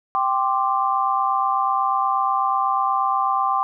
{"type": "chord", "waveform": "sine", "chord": "G suspended fourth", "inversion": "none", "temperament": "equal", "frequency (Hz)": [784, 1046.5, 1174.7], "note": ["G5", "C6", "D6"], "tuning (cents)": [0, 0, 0], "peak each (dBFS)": -22, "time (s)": [0.15, 3.63], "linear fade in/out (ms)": 0, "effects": []}